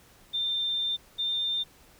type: tone pair in turn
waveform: sine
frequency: 3591 / 3604 Hz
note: A7 / A7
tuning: +35 / +41 cents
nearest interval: unison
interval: 6 cents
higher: second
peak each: -26 dBFS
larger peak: neither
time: 0.33-0.97 / 1.18-1.64 s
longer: first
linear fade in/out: 20 ms
effects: pink hiss -57 dBFS RMS until 1.99 s